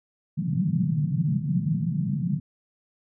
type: band-pass noise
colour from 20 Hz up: white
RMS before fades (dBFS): -25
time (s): 0.37-2.4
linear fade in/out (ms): 10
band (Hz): 130 to 190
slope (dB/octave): 48
effects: none